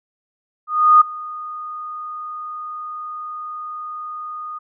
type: tone with ADSR envelope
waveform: sine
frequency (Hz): 1232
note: D#6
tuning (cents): -17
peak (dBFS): -5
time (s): 0.67-4.59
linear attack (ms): 340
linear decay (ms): 9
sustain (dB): -22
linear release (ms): 15
effects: none